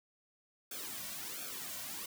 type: noise with flanger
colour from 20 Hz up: white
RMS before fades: -43 dBFS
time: 0.71-2.06 s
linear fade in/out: 5 ms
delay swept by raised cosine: 1 to 2.4 ms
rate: 1.4 Hz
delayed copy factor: -0.85
effects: none